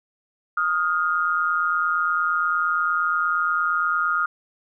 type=tone pair together; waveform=sine; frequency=1244.5 / 1413.1 Hz; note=D#6 / F6; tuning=0 / +20 cents; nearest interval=major second; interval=220 cents; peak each=-22 dBFS; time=0.57-4.26 s; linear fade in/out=5 ms; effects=none